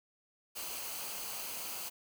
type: noise with comb filter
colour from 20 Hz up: white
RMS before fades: -41 dBFS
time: 0.55-1.9 s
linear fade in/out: 20 ms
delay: 0.55 ms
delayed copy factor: -0.5
effects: none